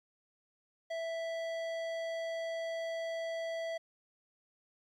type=tone with low-pass filter; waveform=square; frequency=659.3 Hz; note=E5; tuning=in tune; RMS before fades=-38 dBFS; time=0.9-3.78 s; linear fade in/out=10 ms; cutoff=4600 Hz; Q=0.61; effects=11-bit